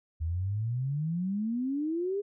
sine exponential sweep, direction up, 77.5 to 415.3 Hz, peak -28 dBFS, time 0.2-2.22 s, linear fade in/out 20 ms, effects none

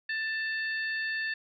harmonic tone with a mistuned harmonic, 884 Hz, A5, 8 cents sharp, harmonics 2 / 3 / 4 / 5, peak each -30 / -40 / -47 / -43 dBFS, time 0.09-1.34 s, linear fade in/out 5 ms, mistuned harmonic 4, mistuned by +27 cents, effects none

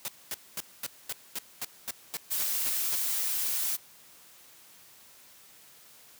white noise bursts, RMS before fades -34 dBFS, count 12, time 0.05-2.952 s, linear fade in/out 0 ms, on 31 ms, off 230 ms
blue noise, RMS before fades -30 dBFS, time 2.3-3.77 s, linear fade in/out 20 ms
effects white hiss -55 dBFS RMS until 6.19 s + high-pass 80 Hz 12 dB/octave

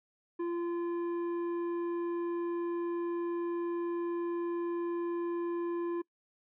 triangle tone with tanh clipping, 343.6 Hz, F4, 28 cents flat, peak -33 dBFS, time 0.39-6.02 s, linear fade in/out 10 ms, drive 13 dB, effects noise-tail reverb RT60 0.1 s tail -24 dB re dry

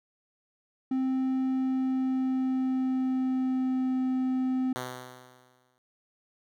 triangle tone with pitch glide, 261.6 to 258.1 Hz, C4 to C4, 0 to -23 cents, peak -23 dBFS, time 0.91-4.73 s, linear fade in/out 5 ms, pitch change -23 cents, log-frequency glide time 1.49-4.01 s
5% pulse tone with exponential decay, 126.6 Hz, B2, 43 cents sharp, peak -20 dBFS, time 4.76-5.78 s, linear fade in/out 0 ms, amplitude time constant 220 ms
effects none

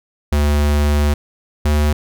square tone pair in turn, 73.42 / 74.62 Hz, D2 / D2, 0 / +28 cents, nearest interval unison, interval 28 cents, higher second, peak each -13 dBFS, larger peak neither, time 0.32-1.14 / 1.65-1.93 s, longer first, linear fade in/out 5 ms, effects none

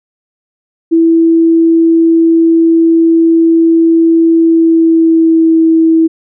sine tone with pitch glide, 329.6 to 324.7 Hz, E4 to E4, 0 to -26 cents, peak -4 dBFS, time 0.91-6.08 s, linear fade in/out 20 ms, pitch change -26 cents, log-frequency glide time 4.35-5.59 s, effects none

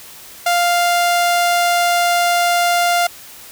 sawtooth tone, 698.5 Hz, F5, in tune, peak -9 dBFS, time 0.46-3.07 s, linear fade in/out 5 ms, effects white hiss -38 dBFS RMS until 3.51 s

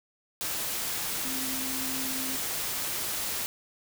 sine tone in noise, 262.4 Hz, C4, 5 cents sharp, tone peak -37 dBFS, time 1.25-2.36 s, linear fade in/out 0 ms, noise white, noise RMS -32 dBFS, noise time 0.41-3.46 s, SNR -8 dB, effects none

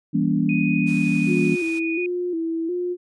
sine chord, E diminished seventh, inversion none, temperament just, 164.81 / 197.78 / 237.3 / 284.8 Hz, E3 / G3 / Bb3 / Db4, 0 / +16 / +31 / +47 cents, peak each -23 dBFS, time 0.13-1.56 s, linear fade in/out 20 ms
sine tone with pitch glide, 2489 to 2468 Hz, D#7 to D#7, 0 to -15 cents, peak -26 dBFS, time 0.49-2.06 s, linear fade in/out 2 ms, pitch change -15 cents, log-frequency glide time 0.67-1.86 s
white noise, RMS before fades -41 dBFS, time 0.86-1.8 s, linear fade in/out 20 ms
sine tone with vibrato, 341.9 Hz, F4, 37 cents flat, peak -22 dBFS, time 1.26-2.97 s, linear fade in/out 50 ms, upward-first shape square, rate 1.4 Hz, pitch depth 70 cents each way
effects resampled to 22050 Hz

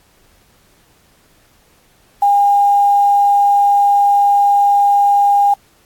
sine tone with quantisation, 809 Hz, G#5, 46 cents flat, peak -8 dBFS, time 2.22-5.54 s, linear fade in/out 5 ms, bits 6, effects pink hiss -53 dBFS RMS until 5.85 s + AAC 64 kbps

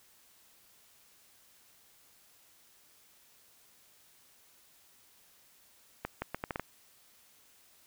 accelerating click train, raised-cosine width 0.5 ms, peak -19 dBFS, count 7, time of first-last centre 6.05-6.596 s, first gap 170 ms, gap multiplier 0.74, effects white hiss -63 dBFS RMS until 7.86 s

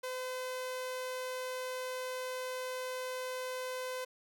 sawtooth tone, 510 Hz, C5, 44 cents flat, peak -33 dBFS, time 0.03-4.05 s, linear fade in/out 10 ms, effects none

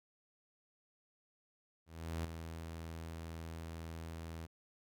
sawtooth tone with ADSR envelope, 82 Hz, E2, 9 cents flat, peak -32 dBFS, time 1.86-4.47 s, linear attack 390 ms, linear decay 4 ms, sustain -8 dB, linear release 22 ms, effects none

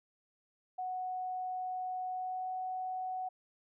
sine tone with pitch glide, 739 to 743.7 Hz, F#5 to F#5, -2 to +9 cents, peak -35 dBFS, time 0.78-3.29 s, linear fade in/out 10 ms, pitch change +11 cents, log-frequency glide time 2.11-2.5 s, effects none

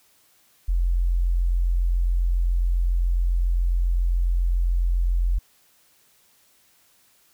sine tone, 43.65 Hz, F1, in tune, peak -18 dBFS, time 0.68-5.39 s, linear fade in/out 10 ms, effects white hiss -60 dBFS RMS until 7.33 s

